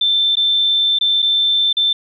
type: tone with dropouts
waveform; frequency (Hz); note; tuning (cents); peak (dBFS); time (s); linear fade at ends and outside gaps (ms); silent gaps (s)
sine; 3551; A7; +15; -12; 0.01-1.93; 5; 0.355-0.369 / 0.988-1.01 / 1.221-1.225 / 1.729-1.768
effects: none